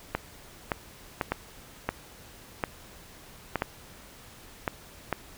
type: clicks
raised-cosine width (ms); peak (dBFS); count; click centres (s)
0.5; -11; 10; 0.15 / 0.718 / 1.212 / 1.32 / 1.89 / 2.638 / 3.557 / 3.621 / 4.678 / 5.127
effects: pink hiss -50 dBFS RMS until 5.37 s